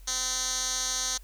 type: tone with band-pass filter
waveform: 10% pulse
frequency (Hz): 256.1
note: C4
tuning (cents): -37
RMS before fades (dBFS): -30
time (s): 0.07-1.18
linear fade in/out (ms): 10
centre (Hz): 5700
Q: 3.8
effects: added 44 Hz sine -45 dBFS peak until 1.23 s + white hiss -60 dBFS RMS until 1.23 s